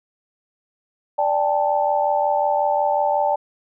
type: chord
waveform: sine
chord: D suspended fourth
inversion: none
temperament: equal with one note detuned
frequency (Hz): 587.3 / 794.5 / 880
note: D5 / G5 / A5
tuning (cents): 0 / +23 / 0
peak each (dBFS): -21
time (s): 1.18-3.36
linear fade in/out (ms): 10
effects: none